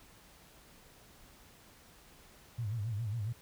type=tone with vibrato; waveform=sine; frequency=109.4 Hz; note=A2; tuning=9 cents flat; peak=-33 dBFS; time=2.58-3.33 s; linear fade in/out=10 ms; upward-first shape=sine; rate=7.3 Hz; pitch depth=160 cents each way; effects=pink hiss -59 dBFS RMS until 3.41 s